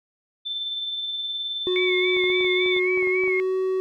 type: tone with tremolo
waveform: sine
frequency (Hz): 3542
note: A7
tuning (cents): +11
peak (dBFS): -25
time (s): 0.45-2.8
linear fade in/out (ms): 20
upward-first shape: sine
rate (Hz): 19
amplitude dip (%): 30
type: tone with pitch glide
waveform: triangle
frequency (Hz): 365.4 to 376.1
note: F#4 to F#4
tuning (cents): -22 to +28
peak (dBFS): -19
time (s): 1.67-3.8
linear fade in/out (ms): 0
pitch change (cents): +50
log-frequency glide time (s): 2.71-3.57
type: tone with vibrato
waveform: sine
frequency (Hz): 2217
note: C#7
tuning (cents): 0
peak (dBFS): -23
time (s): 1.76-3.4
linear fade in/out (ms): 0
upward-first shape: sine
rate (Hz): 3.6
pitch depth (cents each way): 59
type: clicks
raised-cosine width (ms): 1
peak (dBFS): -26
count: 12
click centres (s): 2.167 / 2.24 / 2.301 / 2.408 / 2.446 / 2.661 / 2.765 / 2.975 / 3.027 / 3.073 / 3.237 / 3.278
effects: none